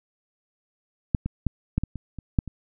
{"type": "clicks", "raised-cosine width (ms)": 5, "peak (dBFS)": [-7, -15, -10, -9, -14, -21, -23, -7, -23], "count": 9, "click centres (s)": [1.148, 1.26, 1.467, 1.78, 1.836, 1.957, 2.187, 2.388, 2.477], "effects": []}